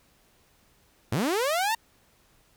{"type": "linear sweep", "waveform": "sawtooth", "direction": "up", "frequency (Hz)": [92.5, 932.3], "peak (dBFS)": -20, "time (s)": [1.12, 1.75], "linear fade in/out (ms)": 5, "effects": ["pink hiss -63 dBFS RMS until 2.56 s"]}